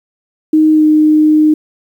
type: tone with pitch glide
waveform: sine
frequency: 311.1 to 307 Hz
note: D#4 to D#4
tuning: 0 to -23 cents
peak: -5 dBFS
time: 0.53-1.54 s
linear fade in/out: 5 ms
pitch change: -23 cents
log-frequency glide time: 0.72-0.84 s
effects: 7-bit